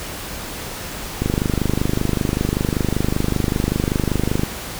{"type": "click train", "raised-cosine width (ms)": 3, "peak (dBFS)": -5, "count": 82, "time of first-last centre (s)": [1.22, 4.434], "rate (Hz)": 25.2, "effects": ["pink hiss -30 dBFS RMS until 4.79 s"]}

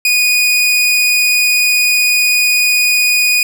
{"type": "tone", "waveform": "sawtooth", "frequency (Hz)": 2471, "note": "D#7", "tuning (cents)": -13, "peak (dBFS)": -6, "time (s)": [0.05, 3.43], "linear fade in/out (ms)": 2, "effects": []}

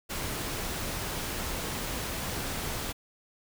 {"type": "noise", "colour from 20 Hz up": "pink", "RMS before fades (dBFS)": -34, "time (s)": [0.09, 2.93], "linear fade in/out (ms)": 20, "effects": []}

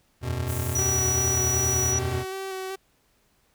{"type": "chord", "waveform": "square", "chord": "E suspended second", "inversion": "none", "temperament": "just", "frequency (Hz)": [82.41, 92.71, 123.61], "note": ["E2", "F#2", "B2"], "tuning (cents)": [0, 4, 2], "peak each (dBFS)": [-32, -33, -30], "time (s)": [0.21, 2.25], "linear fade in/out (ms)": 50}
{"type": "high-pass noise", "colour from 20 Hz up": "white", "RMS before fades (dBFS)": -36, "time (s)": [0.46, 1.95], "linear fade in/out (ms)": 50, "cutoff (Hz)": 6000, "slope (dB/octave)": 48}
{"type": "tone", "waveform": "sine", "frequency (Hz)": 5850, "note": "F#8", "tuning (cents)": -21, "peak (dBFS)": -23, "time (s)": [0.75, 1.99], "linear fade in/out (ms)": 5}
{"type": "tone with vibrato", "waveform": "sawtooth", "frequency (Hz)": 381.5, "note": "G4", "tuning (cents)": -47, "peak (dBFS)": -27, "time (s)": [0.78, 2.76], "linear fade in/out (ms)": 10, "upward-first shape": "square", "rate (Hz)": 2.6, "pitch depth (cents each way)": 16}
{"effects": ["pink hiss -66 dBFS RMS until 3.54 s"]}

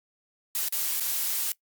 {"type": "noise with dropouts", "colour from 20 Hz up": "blue", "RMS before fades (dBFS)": -28, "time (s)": [0.55, 1.52], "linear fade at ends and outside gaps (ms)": 1, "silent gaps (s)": [[0.685, 0.724], [0.999, 1.006]], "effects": ["noise-tail reverb RT60 0.1 s tail -21 dB re dry", "Opus 48 kbps"]}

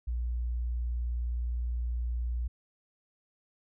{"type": "tone", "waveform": "sine", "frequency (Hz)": 59.7, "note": "A#1", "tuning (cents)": 42, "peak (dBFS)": -29, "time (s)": [0.07, 2.48], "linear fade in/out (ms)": 10, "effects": []}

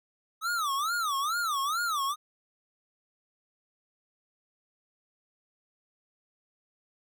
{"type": "tone with vibrato", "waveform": "square", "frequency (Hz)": 1244.5, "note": "D#6", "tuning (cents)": 0, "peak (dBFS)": -28, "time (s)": [0.41, 2.16], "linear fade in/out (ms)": 50, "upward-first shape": "sine", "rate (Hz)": 2.3, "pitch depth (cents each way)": 240, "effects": []}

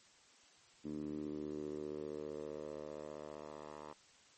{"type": "tone with band-pass filter sweep", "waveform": "10% pulse", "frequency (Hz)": 75.2, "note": "D2", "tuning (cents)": 42, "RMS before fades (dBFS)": -45, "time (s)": [0.84, 3.94], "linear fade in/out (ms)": 20, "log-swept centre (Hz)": [270, 830], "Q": 3.1, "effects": ["white hiss -65 dBFS RMS until 4.37 s", "MP3 32 kbps"]}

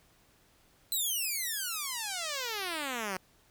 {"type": "exponential sweep", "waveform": "5% pulse", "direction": "down", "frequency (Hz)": [4087, 180.6], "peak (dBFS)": -22, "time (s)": [0.92, 3.17], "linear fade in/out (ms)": 0, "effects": ["pink hiss -65 dBFS RMS until 3.5 s"]}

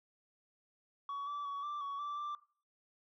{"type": "tone with pitch steps", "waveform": "sine", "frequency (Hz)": [1125, 1158, 1127, 1175, 1122, 1167, 1178], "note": ["C#6", "D6", "C#6", "D6", "C#6", "D6", "D6"], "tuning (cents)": [25, -25, 28, 1, 21, -11, 5], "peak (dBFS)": -35, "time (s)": [1.09, 2.35], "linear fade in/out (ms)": 2, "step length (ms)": 180, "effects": ["noise-tail reverb RT60 0.4 s tail -19 dB re dry", "tanh soft clip ceiling -37 dBFS"]}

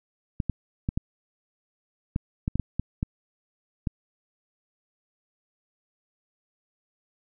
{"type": "clicks", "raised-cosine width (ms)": 5, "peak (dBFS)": -13, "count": 11, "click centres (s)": [0.402, 0.497, 0.889, 0.975, 2.161, 2.479, 2.556, 2.597, 2.796, 3.029, 3.872], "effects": []}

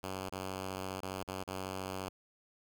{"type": "tone with dropouts", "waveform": "5% pulse", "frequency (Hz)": 94.6, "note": "F#2", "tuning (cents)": 39, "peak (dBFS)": -27, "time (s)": [0.03, 2.09], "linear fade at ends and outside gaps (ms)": 5, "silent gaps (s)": [[0.295, 0.323], [1.005, 1.029], [1.234, 1.277], [1.437, 1.476]], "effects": []}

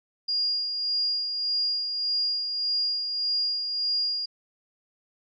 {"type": "tone with tremolo", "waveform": "sine", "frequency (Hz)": 4835, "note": "D8", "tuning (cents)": 50, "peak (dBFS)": -22, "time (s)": [0.28, 4.26], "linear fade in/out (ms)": 10, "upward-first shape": "sine", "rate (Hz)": 1.7, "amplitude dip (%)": 45, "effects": ["MP3 64 kbps"]}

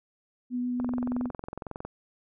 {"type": "tone with vibrato", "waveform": "sine", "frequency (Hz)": 246.9, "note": "B3", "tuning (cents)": 0, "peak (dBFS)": -27, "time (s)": [0.5, 1.31], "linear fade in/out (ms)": 50, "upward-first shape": "sine", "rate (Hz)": 7.2, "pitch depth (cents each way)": 9}
{"type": "click train", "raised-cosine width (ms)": 1, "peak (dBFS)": -22, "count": 24, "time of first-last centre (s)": [0.8, 1.85], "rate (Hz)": 21.9}
{"effects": []}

